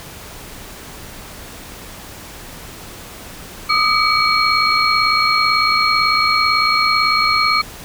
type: tone cluster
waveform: sine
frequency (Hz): 1212 / 1270 / 2272 / 4278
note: D#6 / D#6 / C#7 / C8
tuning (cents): -46 / +35 / +42 / +38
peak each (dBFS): -18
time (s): 3.69-7.62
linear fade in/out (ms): 10
effects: pink hiss -35 dBFS RMS until 7.84 s